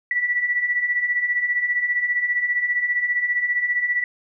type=beating tone pair; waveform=sine; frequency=1944 / 1959 Hz; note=B6 / B6; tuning=-28 / -15 cents; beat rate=15 Hz; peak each=-26 / -20 dBFS; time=0.11-4.04 s; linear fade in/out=2 ms; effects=none